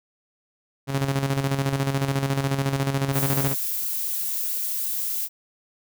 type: tone with tremolo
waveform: sawtooth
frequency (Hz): 137.1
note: C#3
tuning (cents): -19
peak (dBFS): -16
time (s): 0.87-3.55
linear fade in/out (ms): 50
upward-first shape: square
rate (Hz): 14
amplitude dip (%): 55
type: noise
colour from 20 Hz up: violet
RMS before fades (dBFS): -27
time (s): 3.12-5.29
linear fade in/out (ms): 50
effects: none